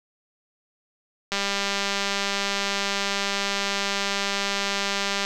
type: click train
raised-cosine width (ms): 0.2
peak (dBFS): -8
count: 783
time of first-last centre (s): 1.32-5.25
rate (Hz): 199
effects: none

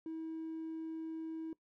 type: tone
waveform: triangle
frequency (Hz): 322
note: E4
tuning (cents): -41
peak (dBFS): -36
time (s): 0.06-1.53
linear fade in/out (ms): 2
effects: noise-tail reverb RT60 0.1 s tail -22 dB re dry + tanh soft clip ceiling -36 dBFS

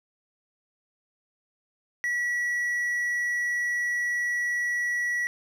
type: tone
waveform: triangle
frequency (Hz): 1937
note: B6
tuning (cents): -34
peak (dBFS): -23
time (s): 2.04-5.27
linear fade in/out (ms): 0
effects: none

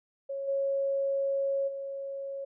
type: tone with level steps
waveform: sine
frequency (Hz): 550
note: C#5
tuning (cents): -14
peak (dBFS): -32 / -26 / -34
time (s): 0.29-2.45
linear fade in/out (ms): 10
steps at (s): 0.47 / 1.67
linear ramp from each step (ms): 20
effects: none

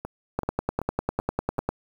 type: two click trains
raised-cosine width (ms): 1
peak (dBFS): -18 / -10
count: 5 / 14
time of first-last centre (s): 0.05-1.583 / 0.39-1.69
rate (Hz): 2.61 / 10
effects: 7-bit

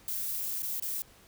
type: noise with dropouts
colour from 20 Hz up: violet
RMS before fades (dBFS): -34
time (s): 0.08-1.02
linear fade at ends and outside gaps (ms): 0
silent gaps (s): 0.621-0.631 / 0.798-0.823
effects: pink hiss -58 dBFS RMS until 1.27 s

